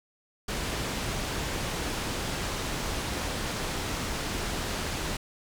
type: low-pass noise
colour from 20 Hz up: pink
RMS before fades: -32 dBFS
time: 0.48-5.17 s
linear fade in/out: 5 ms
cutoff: 8300 Hz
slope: 12 dB/octave
effects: none